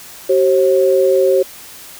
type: tone pair together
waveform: sine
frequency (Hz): 381.3 / 536.3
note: G4 / C5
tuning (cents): -48 / +43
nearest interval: tritone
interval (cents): 591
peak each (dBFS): -12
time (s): 0.29-1.43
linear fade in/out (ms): 10
effects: white hiss -36 dBFS RMS until 1.99 s